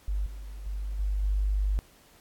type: tone with level steps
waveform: sine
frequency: 49.9 Hz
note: G1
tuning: 32 cents sharp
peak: -26 / -37 / -30 / -25 / -23 dBFS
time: 0.08-1.79 s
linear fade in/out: 0 ms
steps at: 0.26 / 0.66 / 0.99 / 1.23 s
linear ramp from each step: 5 ms
effects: pink hiss -58 dBFS RMS until 2.2 s + AAC 64 kbps